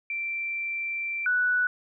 sine tone pair in turn, 2349 / 1479.8 Hz, D7 / F#6, 0 / 0 cents, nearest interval minor sixth, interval 800 cents, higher first, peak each -28 / -21 dBFS, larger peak second, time 0.1-1.26 / 1.26-1.67 s, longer first, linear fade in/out 2 ms, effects none

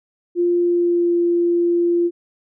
sine tone with pitch glide, 349.2 to 345.2 Hz, F4 to F4, 0 to -20 cents, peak -14 dBFS, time 0.35-2.11 s, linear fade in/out 50 ms, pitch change -20 cents, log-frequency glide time 0.59-1.16 s, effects none

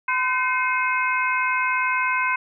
harmonic tone with a mistuned harmonic, 509 Hz, C5, 48 cents flat, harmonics 2 / 3 / 4 / 5, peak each -23 / -25 / -26 / -27 dBFS, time 0.08-2.36 s, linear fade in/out 5 ms, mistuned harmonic 4, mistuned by +82 cents, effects none

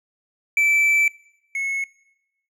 triangle tone pair in turn, 2322 / 2188 Hz, D7 / C#7, -20 / -23 cents, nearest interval minor second, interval 103 cents, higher first, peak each -13 / -21 dBFS, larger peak first, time 0.57-1.08 / 1.55-1.84 s, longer first, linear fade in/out 2 ms, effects noise-tail reverb RT60 1.0 s tail -22 dB re dry

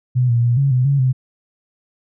sine tone with pitch steps, 125.4 / 118.2 / 119.9 / 138.5 / 126.3 / 140 / 129.1 Hz, B2 / A#2 / A#2 / C#3 / B2 / C#3 / C3, +27 / +24 / +49 / -1 / +39 / +18 / -23 cents, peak -12 dBFS, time 0.15-1.13 s, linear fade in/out 20 ms, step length 140 ms, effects none

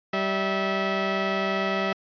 15% pulse tone pair together, 193.7 / 651.5 Hz, G3 / E5, -20 / -20 cents, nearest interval octave + major sixth, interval 2100 cents, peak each -20 dBFS, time 0.13-1.93 s, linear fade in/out 5 ms, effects resampled to 11025 Hz

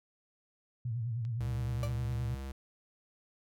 sine tone with vibrato, 116.54 Hz, A#2, in tune, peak -32 dBFS, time 0.85-2.35 s, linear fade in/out 5 ms, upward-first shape sine, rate 9.7 Hz, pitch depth 110 cents each way
clicks, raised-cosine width 0.2 ms, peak -39 dBFS, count 2, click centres 1.251 / 2.125 s
square tone with pitch glide, 66.3 to 67.38 Hz, C2 to C#2, +23 to -49 cents, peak -39 dBFS, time 1.4-2.52 s, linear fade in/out 5 ms, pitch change +28 cents, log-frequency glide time 1.67-1.85 s
35% pulse tone with exponential decay, 584 Hz, D5, 10 cents flat, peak -32 dBFS, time 1.83-1.96 s, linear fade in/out 1 ms, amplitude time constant 28 ms
effects none

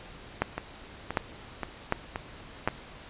two click trains, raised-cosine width 0.5 ms, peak -9 / -16 dBFS, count 4 / 5, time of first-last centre 0.42-2.676 / 0.58-2.685 s, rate 1.33 / 1.9 Hz, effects pink hiss -47 dBFS RMS until 3.09 s + resampled to 8000 Hz

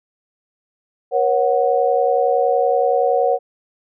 sine tone cluster, 478.3 / 549 / 738 Hz, A#4 / C#5 / F#5, +44 / -17 / -5 cents, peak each -18 dBFS, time 1.11-3.39 s, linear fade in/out 50 ms, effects none

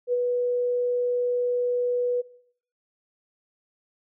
sine tone with ADSR envelope, 490.2 Hz, B4, 13 cents flat, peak -19 dBFS, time 0.07-2.22 s, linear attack 58 ms, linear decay 33 ms, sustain -3 dB, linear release 18 ms, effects noise-tail reverb RT60 0.6 s tail -19 dB re dry

